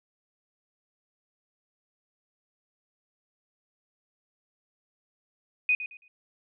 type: tone with echo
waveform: sine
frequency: 2489 Hz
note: D#7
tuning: in tune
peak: -20 dBFS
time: 5.69-5.75 s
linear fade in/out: 2 ms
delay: 110 ms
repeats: 3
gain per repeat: -12 dB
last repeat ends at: 6.08 s
effects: none